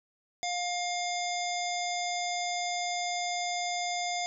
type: harmonic tone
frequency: 708 Hz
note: F5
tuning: 23 cents sharp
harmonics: 1 / 3 / 5 / 7 / 9 / 10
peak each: -32 / -37 / -39 / -40 / -42 / -42 dBFS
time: 0.43-4.26 s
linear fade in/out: 0 ms
effects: none